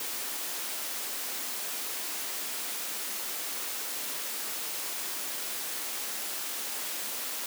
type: high-pass noise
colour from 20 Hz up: white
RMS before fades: -35 dBFS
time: 0-7.46 s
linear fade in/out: 2 ms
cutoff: 230 Hz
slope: 24 dB/octave
effects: none